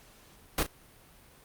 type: noise with echo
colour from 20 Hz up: pink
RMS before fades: -27 dBFS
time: 0.58-0.63 s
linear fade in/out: 2 ms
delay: 35 ms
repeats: 1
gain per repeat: -12 dB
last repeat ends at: 0.665 s
effects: pink hiss -57 dBFS RMS until 1.44 s + Opus 48 kbps